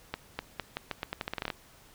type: accelerating click train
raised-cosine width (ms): 0.3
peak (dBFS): -16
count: 15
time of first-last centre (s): 0.14-1.502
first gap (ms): 250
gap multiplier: 0.83
effects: pink hiss -57 dBFS RMS until 1.94 s